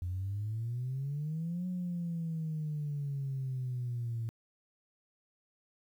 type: exponential two-way sweep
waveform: sine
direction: up then down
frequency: 87.31 to 183.1 to 113.2 Hz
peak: -32 dBFS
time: 0.02-4.29 s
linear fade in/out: 0 ms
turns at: 1.67 s
effects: tanh soft clip ceiling -29 dBFS + 11-bit